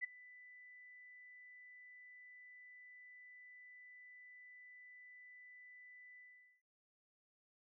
sine tone with ADSR envelope, 1990 Hz, B6, 13 cents sharp, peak -35 dBFS, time 0.01-6.62 s, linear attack 31 ms, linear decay 11 ms, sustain -21 dB, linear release 440 ms, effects none

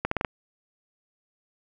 accelerating click train, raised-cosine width 0.5 ms, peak -10 dBFS, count 5, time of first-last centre 0.05-0.248 s, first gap 64 ms, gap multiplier 0.83, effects none

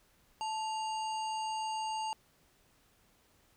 harmonic tone with a mistuned harmonic, 934 Hz, A#5, 3 cents sharp, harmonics 1 / 3 / 5 / 7 / 9, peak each -34 / -44 / -48 / -51 / -53 dBFS, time 0.41-2.13 s, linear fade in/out 0 ms, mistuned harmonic 1, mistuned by -110 cents, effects pink hiss -68 dBFS RMS until 3.56 s

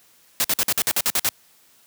white noise bursts, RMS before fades -20 dBFS, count 10, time 0.4-1.289 s, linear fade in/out 0 ms, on 43 ms, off 51 ms, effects white hiss -56 dBFS RMS until 1.86 s + high-pass 80 Hz 12 dB/octave

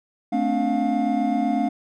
triangle tone cluster, 220.5 / 259.2 / 287.1 / 708 Hz, A3 / C4 / D4 / F5, +4 / -16 / -39 / +23 cents, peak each -23 dBFS, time 0.32-1.69 s, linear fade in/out 10 ms, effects none

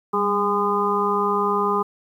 harmonic tone with a mistuned harmonic, 204.5 Hz, G#3, 26 cents flat, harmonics 1 / 2 / 4 / 5 / 6, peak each -28 / -23 / -28 / -24 / -23 dBFS, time 0.13-1.83 s, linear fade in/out 10 ms, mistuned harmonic 1, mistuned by -57 cents, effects 9-bit

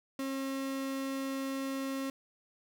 35% pulse tone, 269.8 Hz, C#4, 47 cents flat, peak -32 dBFS, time 0.19-2.1 s, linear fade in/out 2 ms, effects none

